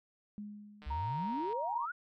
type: tone with exponential decay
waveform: sine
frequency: 207.6 Hz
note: G#3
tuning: in tune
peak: -39 dBFS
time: 0.38-1.44 s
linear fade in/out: 0 ms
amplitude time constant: 230 ms
type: click train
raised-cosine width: 0.3 ms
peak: -38 dBFS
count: 108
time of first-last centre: 0.82-1.529 s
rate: 151 Hz
type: exponential sweep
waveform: sine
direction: up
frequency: 59.1 to 1505 Hz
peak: -36 dBFS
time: 0.86-1.92 s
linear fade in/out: 10 ms
type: tone with pitch glide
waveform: sine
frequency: 932.3 to 942 Hz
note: A#5 to A#5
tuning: 0 to +18 cents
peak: -35 dBFS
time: 0.9-1.86 s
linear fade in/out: 10 ms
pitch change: +18 cents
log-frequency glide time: 1.12-1.55 s
effects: none